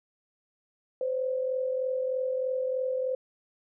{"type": "tone pair together", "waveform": "sine", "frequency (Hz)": [513.8, 557], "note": ["C5", "C#5"], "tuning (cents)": [-32, 8], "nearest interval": "minor second", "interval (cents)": 140, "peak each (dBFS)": [-27, -36], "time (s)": [1.01, 3.15], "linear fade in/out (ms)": 2, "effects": []}